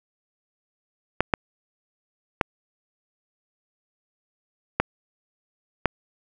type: clicks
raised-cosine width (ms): 0.5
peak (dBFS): -3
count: 5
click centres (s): 1.206 / 1.338 / 2.412 / 4.8 / 5.857
effects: none